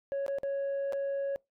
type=tone with dropouts; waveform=sine; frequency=554.4 Hz; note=C#5; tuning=in tune; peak=-27 dBFS; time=0.12-1.36 s; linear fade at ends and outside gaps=0 ms; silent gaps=0.264-0.281 / 0.385-0.433 / 0.924-0.932 s; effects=noise-tail reverb RT60 0.2 s tail -26 dB re dry + tanh soft clip ceiling -29 dBFS